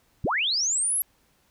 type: linear sweep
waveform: sine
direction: up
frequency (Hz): 48.37 to 11540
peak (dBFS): -22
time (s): 0.24-1.02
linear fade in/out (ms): 0
effects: pink hiss -65 dBFS RMS until 1.5 s